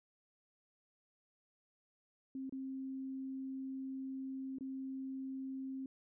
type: tone with dropouts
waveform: sine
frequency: 265.7 Hz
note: C4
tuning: 27 cents sharp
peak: -40 dBFS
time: 2.35-5.86 s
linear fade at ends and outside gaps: 2 ms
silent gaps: 2.495-2.524 / 4.585-4.608 s
effects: none

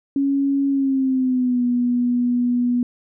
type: tone with pitch glide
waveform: sine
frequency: 277.2 to 244.1 Hz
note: C#4 to B3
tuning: 0 to -20 cents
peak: -16 dBFS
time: 0.16-2.83 s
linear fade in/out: 2 ms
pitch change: -220 cents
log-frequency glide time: 0.69-1.64 s
effects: none

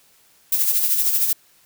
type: noise with tremolo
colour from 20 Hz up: violet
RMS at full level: -17 dBFS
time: 0.52-1.33 s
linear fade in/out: 5 ms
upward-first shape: sine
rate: 13 Hz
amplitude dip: 50%
effects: white hiss -56 dBFS RMS until 1.65 s

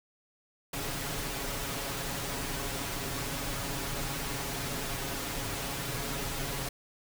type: noise with comb filter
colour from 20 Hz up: pink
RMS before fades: -35 dBFS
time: 0.73-6.69 s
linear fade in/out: 5 ms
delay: 7.2 ms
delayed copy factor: +0.65
effects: none

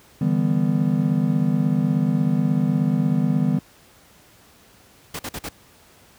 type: chord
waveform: triangle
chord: E minor seventh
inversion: third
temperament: just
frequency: 148.33 / 164.81 / 197.78 / 247.2 Hz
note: D3 / E3 / G3 / B3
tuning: +18 / 0 / +16 / +2 cents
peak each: -21 dBFS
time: 0.21-3.59 s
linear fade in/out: 5 ms
type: noise bursts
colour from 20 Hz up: pink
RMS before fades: -30 dBFS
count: 4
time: 5.14-5.489 s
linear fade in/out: 5 ms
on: 52 ms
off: 47 ms
effects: pink hiss -52 dBFS RMS until 6.18 s + high-pass 60 Hz 12 dB/octave

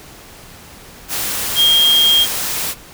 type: tone in noise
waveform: sine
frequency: 3228 Hz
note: G#7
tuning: 50 cents flat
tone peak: -9 dBFS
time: 1.55-2.27 s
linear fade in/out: 50 ms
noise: white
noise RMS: -21 dBFS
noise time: 1.08-2.75 s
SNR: +9 dB
effects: pink hiss -39 dBFS RMS until 2.93 s

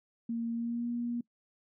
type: tone with pitch glide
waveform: sine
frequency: 231.6 to 238.4 Hz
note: A#3 to A#3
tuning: -11 to +39 cents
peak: -31 dBFS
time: 0.29-1.21 s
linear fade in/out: 5 ms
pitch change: +50 cents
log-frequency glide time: 0.52-0.88 s
effects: noise-tail reverb RT60 0.1 s tail -22 dB re dry

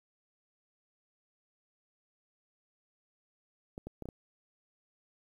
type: clicks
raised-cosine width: 2 ms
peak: -28 dBFS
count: 5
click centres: 3.779 / 3.87 / 4.023 / 4.056 / 4.088 s
effects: 10-bit

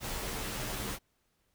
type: noise with comb filter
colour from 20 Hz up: pink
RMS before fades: -37 dBFS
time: 0-0.99 s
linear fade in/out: 50 ms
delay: 12 ms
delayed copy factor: -0.75
effects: pink hiss -75 dBFS RMS until 1.54 s

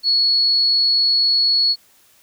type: tone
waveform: sine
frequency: 4372 Hz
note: C#8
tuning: 25 cents flat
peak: -13 dBFS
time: 0.03-1.76 s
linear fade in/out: 50 ms
effects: white hiss -54 dBFS RMS until 2.22 s

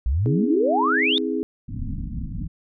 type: exponential sweep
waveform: sine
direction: up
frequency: 55.8 to 3729 Hz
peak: -18 dBFS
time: 0.06-1.18 s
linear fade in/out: 0 ms
type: chord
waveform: sine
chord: C augmented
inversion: none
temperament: equal with one note detuned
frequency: 261.6 / 322.1 / 415.3 Hz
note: C4 / E4 / G#4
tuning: 0 / -40 / 0 cents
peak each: -26 dBFS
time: 0.26-1.43 s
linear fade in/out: 0 ms
type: low-pass noise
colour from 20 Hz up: pink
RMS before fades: -29 dBFS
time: 1.68-2.48 s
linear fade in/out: 10 ms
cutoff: 280 Hz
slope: 96 dB/octave
effects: none

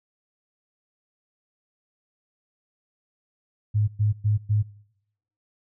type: tone bursts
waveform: sine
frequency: 105.4 Hz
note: G#2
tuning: 26 cents sharp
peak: -18 dBFS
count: 4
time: 3.74-4.63 s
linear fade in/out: 20 ms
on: 140 ms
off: 110 ms
effects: noise-tail reverb RT60 0.8 s tail -23 dB re dry

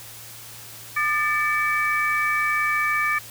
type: tone cluster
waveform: sine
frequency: 1204 / 1770 / 2296 Hz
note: D6 / A6 / D7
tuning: +43 / +10 / -40 cents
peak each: -24 dBFS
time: 0.96-3.19 s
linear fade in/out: 10 ms
effects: added 113 Hz sine -49 dBFS peak until 3.3 s + white hiss -41 dBFS RMS until 3.3 s

